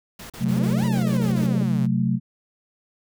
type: noise bursts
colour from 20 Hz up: pink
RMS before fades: -39 dBFS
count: 9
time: 0.19-1.468 s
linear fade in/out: 5 ms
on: 110 ms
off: 36 ms
type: chord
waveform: sine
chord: F# diminished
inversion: second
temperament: equal with one note detuned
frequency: 130.81 / 183.61 / 220 Hz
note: C3 / F#3 / A3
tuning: 0 / -13 / 0 cents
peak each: -23 / -23 / -23 dBFS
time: 0.39-2.2 s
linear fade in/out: 50 ms
type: exponential two-way sweep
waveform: sawtooth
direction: up then down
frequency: 120 to 997 to 120 Hz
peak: -29 dBFS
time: 0.44-1.87 s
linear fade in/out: 20 ms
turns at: 0.85 s
type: band-pass noise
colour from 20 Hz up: pink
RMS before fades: -34 dBFS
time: 0.56-1.63 s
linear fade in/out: 2 ms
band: 180 to 630 Hz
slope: 96 dB/octave
effects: none